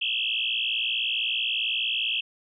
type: tone with frequency modulation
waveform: sine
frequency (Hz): 2960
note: F#7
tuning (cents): 0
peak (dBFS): -24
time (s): 0.01-2.21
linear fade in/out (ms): 10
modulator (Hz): 57.7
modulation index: 6.2
effects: none